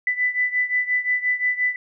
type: beating tone pair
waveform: sine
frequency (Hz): 1990 / 1995.7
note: B6 / B6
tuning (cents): +13 / +18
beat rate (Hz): 5.7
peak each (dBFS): -21 / -24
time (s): 0.07-1.76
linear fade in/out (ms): 2
effects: none